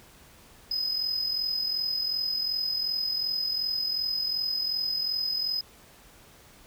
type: tone with amplitude modulation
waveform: triangle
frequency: 5040 Hz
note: D#8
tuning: 21 cents sharp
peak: -22 dBFS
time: 0.71-5.61 s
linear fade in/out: 5 ms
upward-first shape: sine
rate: 42.7 Hz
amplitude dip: 60%
effects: tanh soft clip ceiling -18 dBFS + pink hiss -54 dBFS RMS until 6.66 s